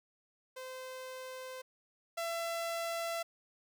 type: tone pair in turn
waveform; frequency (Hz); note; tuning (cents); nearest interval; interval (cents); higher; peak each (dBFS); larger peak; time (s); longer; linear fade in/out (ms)
sawtooth; 516 / 671.7; C5 / E5; -24 / +32; perfect fourth; 456; second; -39 / -31; second; 0.56-1.62 / 2.17-3.23; neither; 10
effects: none